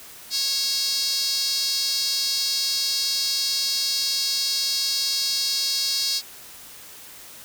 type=tone with high-pass filter; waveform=sawtooth; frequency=549 Hz; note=C#5; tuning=17 cents flat; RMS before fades=-24 dBFS; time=0.3-6.22 s; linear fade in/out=50 ms; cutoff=4600 Hz; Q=5.2; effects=white hiss -43 dBFS RMS until 7.44 s